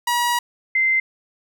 sawtooth / sine tone pair in turn, 961 / 2077 Hz, B5 / C7, -48 / -13 cents, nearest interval octave + minor second, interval 1335 cents, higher second, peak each -14 / -15 dBFS, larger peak first, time 0.07-0.39 / 0.75-1 s, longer first, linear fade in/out 5 ms, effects none

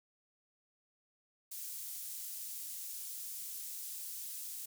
pink high-pass noise, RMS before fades -44 dBFS, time 1.51-4.66 s, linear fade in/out 10 ms, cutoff 8900 Hz, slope 12 dB/octave, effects none

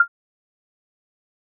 sine tone with exponential decay, 1396.9 Hz, F6, in tune, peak -6 dBFS, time 0-0.08 s, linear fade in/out 5 ms, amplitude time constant 16 ms, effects none

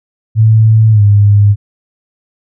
sine tone with pitch glide, 110.4 to 102.41 Hz, A2 to G#2, +6 to -24 cents, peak -3 dBFS, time 0.35-1.56 s, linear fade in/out 50 ms, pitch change -130 cents, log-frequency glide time 0.91-1.02 s, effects none

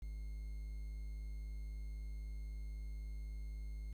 triangle tone with quantisation, 51.91 Hz, G#1, in tune, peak -40 dBFS, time 0.02-3.93 s, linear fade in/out 5 ms, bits 11, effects none

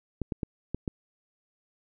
clicks, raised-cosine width 3 ms, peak -17 dBFS, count 5, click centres 0.217 / 0.322 / 0.432 / 0.746 / 0.878 s, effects none

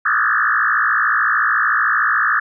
sine tone with frequency modulation, 1480 Hz, F#6, in tune, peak -13 dBFS, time 0.05-2.4 s, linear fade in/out 10 ms, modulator 56.8 Hz, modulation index 5.2, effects none

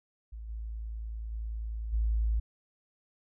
sine tone with level steps, 55.1 Hz, A1, 3 cents sharp, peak -39 / -35 / -33 / -25 dBFS, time 0.32-2.4 s, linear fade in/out 10 ms, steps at 0.48 / 1.31 / 1.92 s, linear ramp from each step 20 ms, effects none

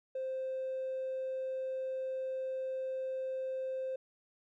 sine tone with hard clipping, 523.3 Hz, C5, in tune, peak -35 dBFS, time 0.15-3.96 s, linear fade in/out 5 ms, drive 1 dB, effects none

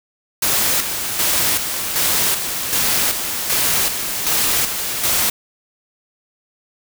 white noise with tremolo, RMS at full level -17 dBFS, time 0.42-5.3 s, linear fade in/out 5 ms, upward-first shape square, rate 1.3 Hz, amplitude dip 50%, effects none

